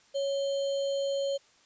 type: tone with sample-and-hold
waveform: sine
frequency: 554.4 Hz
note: C#5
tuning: in tune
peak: -27 dBFS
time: 0.14-1.38 s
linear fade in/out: 20 ms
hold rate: 3675 Hz
effects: white hiss -62 dBFS RMS until 1.65 s + resampled to 16000 Hz